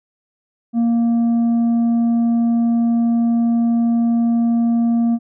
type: tone with tanh clipping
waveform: sine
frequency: 233.1 Hz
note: A#3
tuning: in tune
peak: -14 dBFS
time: 0.73-5.19 s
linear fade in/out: 50 ms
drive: 4 dB
effects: none